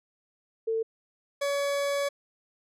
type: tone pair in turn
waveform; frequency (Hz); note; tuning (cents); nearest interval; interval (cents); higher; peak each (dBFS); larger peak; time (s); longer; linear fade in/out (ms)
sine / 40% pulse; 448.5 / 565.1; A4 / C#5; +33 / +33; major third; 400; second; -25; neither; 0.67-0.83 / 1.41-2.09; second; 10
effects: low-pass 11000 Hz 12 dB/octave